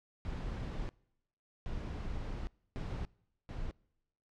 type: noise bursts at uneven times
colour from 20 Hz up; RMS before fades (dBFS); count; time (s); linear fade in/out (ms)
brown; -39; 4; 0.25-0.89 / 1.66-2.47 / 2.76-3.05 / 3.49-3.71; 0
effects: noise-tail reverb RT60 0.9 s tail -26 dB re dry + low-pass 5000 Hz 12 dB/octave